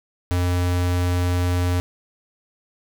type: tone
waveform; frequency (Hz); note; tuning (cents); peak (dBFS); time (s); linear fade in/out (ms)
square; 89; F2; +33; -19; 0.31-1.8; 0
effects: none